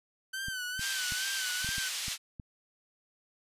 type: tone with vibrato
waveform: sawtooth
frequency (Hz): 1524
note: G6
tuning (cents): -49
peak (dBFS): -31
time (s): 0.33-1.89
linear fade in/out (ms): 10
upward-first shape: sine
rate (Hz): 2.3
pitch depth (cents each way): 67
type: clicks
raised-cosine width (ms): 5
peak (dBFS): -30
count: 8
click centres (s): 0.484 / 0.794 / 1.122 / 1.646 / 1.69 / 1.782 / 2.082 / 2.398
type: band-pass noise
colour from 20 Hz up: pink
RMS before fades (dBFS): -36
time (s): 0.78-2.18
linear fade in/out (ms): 50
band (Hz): 2800 to 8500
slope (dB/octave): 12
effects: resampled to 32000 Hz